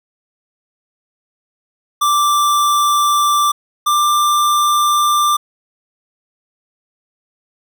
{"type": "tone pair in turn", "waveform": "square", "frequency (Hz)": [1174.7, 1185.6], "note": ["D6", "D6"], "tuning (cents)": [0, 16], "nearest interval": "unison", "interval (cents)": 16, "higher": "second", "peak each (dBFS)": -12, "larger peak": "neither", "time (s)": [[2.01, 3.52], [3.86, 5.37]], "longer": "neither", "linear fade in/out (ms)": 10, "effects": []}